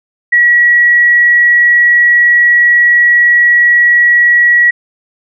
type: tone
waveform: sine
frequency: 1923 Hz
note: B6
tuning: 47 cents flat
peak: -4 dBFS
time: 0.32-4.71 s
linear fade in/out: 10 ms
effects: none